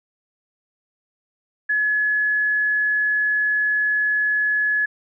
sine tone, 1700 Hz, G#6, 40 cents sharp, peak -17 dBFS, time 1.69-4.86 s, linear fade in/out 10 ms, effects none

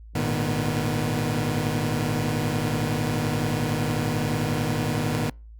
sawtooth tone cluster, 105.7 / 116.9 / 152.5 / 244 Hz, G#2 / A#2 / D#3 / B3, +31 / +5 / -34 / -21 cents, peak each -26 / -26 / -23 / -25 dBFS, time 0.15-5.3 s, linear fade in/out 5 ms, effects added 55 Hz sine -41 dBFS peak until 5.59 s + Opus 48 kbps

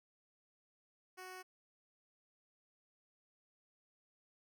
10% pulse tone, 370 Hz, F#4, in tune, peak -40 dBFS, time 1.17-1.43 s, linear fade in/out 20 ms, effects none

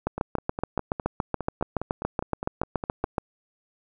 two click trains, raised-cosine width 1 ms, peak -10 / -16 dBFS, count 23 / 15, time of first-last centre 0.07-3.182 / 0.18-3.043 s, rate 7.07 / 4.89 Hz, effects none

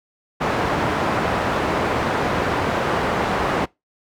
white low-pass noise, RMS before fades -21 dBFS, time 0.4-3.66 s, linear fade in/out 20 ms, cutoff 1100 Hz, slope 12 dB/octave, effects noise-tail reverb RT60 0.2 s tail -23 dB re dry + high-pass 60 Hz 12 dB/octave

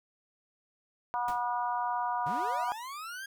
harmonic tone, 242.5 Hz, B3, 31 cents flat, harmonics 3 / 4 / 5 / 6, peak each -34 / -31 / -38 / -43 dBFS, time 1.14-2.72 s, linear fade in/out 0 ms
pink noise with exponential decay, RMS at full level -41 dBFS, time 1.28-1.45 s, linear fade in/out 2 ms, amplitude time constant 36 ms
40% pulse linear sweep, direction up, 123.47 to 1633 Hz, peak -38 dBFS, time 2.26-3.26 s, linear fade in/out 5 ms
effects none

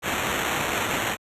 white noise with sample-and-hold, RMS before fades -26 dBFS, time 0.02-1.17 s, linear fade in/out 50 ms, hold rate 4900 Hz, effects high-pass 60 Hz 12 dB/octave + resampled to 32000 Hz

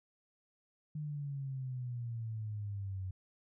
sine exponential sweep, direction down, 152.9 to 92.5 Hz, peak -37 dBFS, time 0.95-3.11 s, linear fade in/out 5 ms, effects none

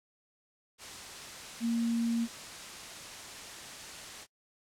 sine tone in noise, 232.1 Hz, A#3, 7 cents flat, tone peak -27 dBFS, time 1.6-2.28 s, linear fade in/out 50 ms, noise white, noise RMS -44 dBFS, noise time 0.78-4.27 s, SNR +14 dB, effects noise-tail reverb RT60 0.1 s tail -24 dB re dry + low-pass 8000 Hz 12 dB/octave

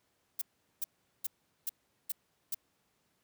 violet noise bursts, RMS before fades -34 dBFS, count 6, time 0.39-2.546 s, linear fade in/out 5 ms, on 26 ms, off 400 ms, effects pink hiss -75 dBFS RMS until 3.23 s + high-pass 100 Hz 12 dB/octave

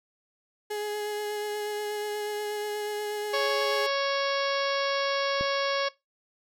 35% pulse tone with vibrato, 418.4 Hz, G#4, 13 cents sharp, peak -28 dBFS, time 0.7-3.87 s, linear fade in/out 10 ms, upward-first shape sine, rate 8.3 Hz, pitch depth 13 cents each way
harmonic tone, 554.4 Hz, C#5, in tune, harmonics 1 / 2 / 3 / 4 / 5 / 6 / 7 / 8 / 9 / 10, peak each -28 / -31 / -34 / -36 / -39 / -37 / -41 / -38 / -41 / -39 dBFS, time 3.33-5.89 s, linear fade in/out 10 ms
click, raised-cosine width 3 ms, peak -22 dBFS, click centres 5.41 s
effects noise-tail reverb RT60 0.2 s tail -20 dB re dry

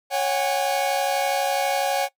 45% pulse chord, C# suspended fourth, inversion none, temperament equal with one note detuned, 554.4 / 740 / 812.1 Hz, C#5 / F#5 / G#5, 0 / 0 / -39 cents, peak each -25 dBFS, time 0.1-2.09 s, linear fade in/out 50 ms, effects noise-tail reverb RT60 0.1 s tail -20 dB re dry

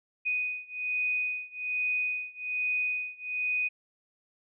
sine beating tone pair, 2489 / 2490.2 Hz, D#7 / D#7, 0 / +1 cents, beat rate 1.2 Hz, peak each -31 / -32 dBFS, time 0.25-3.69 s, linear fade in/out 20 ms, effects none

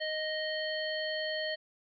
harmonic tone, 622.3 Hz, D#5, in tune, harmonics 1 / 3 / 5 / 7, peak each -35 / -37 / -40 / -40 dBFS, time 0-1.56 s, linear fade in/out 20 ms, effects none

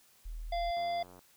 sine tone, 40.13 Hz, E1, 46 cents flat, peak -38 dBFS, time 0.25-0.71 s, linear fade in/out 10 ms
harmonic tone, 690 Hz, F5, 21 cents flat, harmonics 1 / 3 / 5 / 7, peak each -31 / -45 / -47 / -49 dBFS, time 0.52-1.03 s, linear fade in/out 5 ms
click train, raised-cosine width 1 ms, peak -40 dBFS, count 39, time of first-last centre 0.77-1.191 s, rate 90.2 Hz
effects white hiss -64 dBFS RMS until 1.36 s

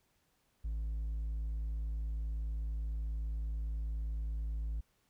sine tone with hard clipping, 54.7 Hz, A1, 9 cents flat, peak -35 dBFS, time 0.64-4.81 s, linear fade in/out 10 ms, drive 2 dB, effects pink hiss -75 dBFS RMS until 5.09 s

